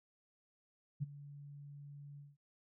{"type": "tone with ADSR envelope", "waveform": "sine", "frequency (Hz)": 143.4, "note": "D3", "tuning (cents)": -41, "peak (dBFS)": -32, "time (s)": [1, 2.37], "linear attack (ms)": 27, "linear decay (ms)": 21, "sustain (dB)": -17, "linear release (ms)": 190, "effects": []}